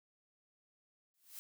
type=noise with exponential growth; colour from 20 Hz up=blue; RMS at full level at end=-45 dBFS; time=1.14-1.39 s; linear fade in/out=0 ms; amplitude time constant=54 ms; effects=none